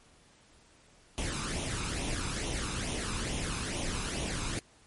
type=noise with flanger; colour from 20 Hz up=pink; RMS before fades=-34 dBFS; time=1.18-4.59 s; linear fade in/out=0 ms; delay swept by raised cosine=0.31 to 0.81 ms; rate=2.3 Hz; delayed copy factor=+0.6; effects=pink hiss -61 dBFS RMS until 4.86 s + MP3 48 kbps